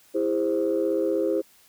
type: chord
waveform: sine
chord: E augmented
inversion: none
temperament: equal with one note detuned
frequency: 329.6 / 405.4 / 523.3 Hz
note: E4 / G#4 / B#4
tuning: 0 / -42 / 0 cents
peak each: -25 dBFS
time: 0.14-1.42 s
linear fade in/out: 20 ms
effects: tanh soft clip ceiling -14 dBFS + white hiss -57 dBFS RMS until 1.68 s